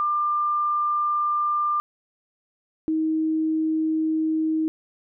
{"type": "tone pair in turn", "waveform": "sine", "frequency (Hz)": [1194, 316.2], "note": ["D6", "D#4"], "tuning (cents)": [28, 28], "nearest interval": "octave + major seventh", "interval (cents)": 2300, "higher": "first", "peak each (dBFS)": -20, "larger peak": "neither", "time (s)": [[0, 1.8], [2.88, 4.68]], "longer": "neither", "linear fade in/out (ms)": 0, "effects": []}